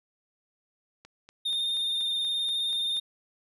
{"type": "click train", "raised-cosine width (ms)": 0.2, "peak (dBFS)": -31, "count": 9, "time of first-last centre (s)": [1.05, 2.968], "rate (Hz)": 4.17}
{"type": "tone with vibrato", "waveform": "triangle", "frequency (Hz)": 3648, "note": "A#7", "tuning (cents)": -38, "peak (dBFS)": -25, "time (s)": [1.45, 3], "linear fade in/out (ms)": 10, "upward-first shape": "sine", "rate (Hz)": 19, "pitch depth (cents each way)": 26}
{"effects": []}